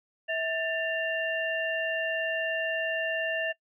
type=tone cluster; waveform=sine; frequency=649 / 1778 / 2779 Hz; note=E5 / A6 / F7; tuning=-27 / +18 / -9 cents; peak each=-31 / -31 / -33 dBFS; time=0.28-3.53 s; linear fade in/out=20 ms; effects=noise-tail reverb RT60 0.1 s tail -23 dB re dry